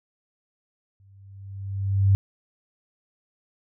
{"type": "tone with exponential growth", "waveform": "sine", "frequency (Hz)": 98, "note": "G2", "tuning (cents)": 0, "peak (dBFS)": -13, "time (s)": [1, 2.15], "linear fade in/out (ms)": 0, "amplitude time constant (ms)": 250, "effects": []}